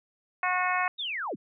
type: harmonic tone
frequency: 364.3 Hz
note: F#4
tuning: 27 cents flat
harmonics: 2 / 3 / 4 / 5 / 6 / 7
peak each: -30 / -29 / -33 / -32 / -33 / -35 dBFS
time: 0.43-0.88 s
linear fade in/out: 2 ms
type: linear sweep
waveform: sine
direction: down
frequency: 3800 to 104.7 Hz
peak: -30 dBFS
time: 0.98-1.36 s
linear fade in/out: 20 ms
effects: none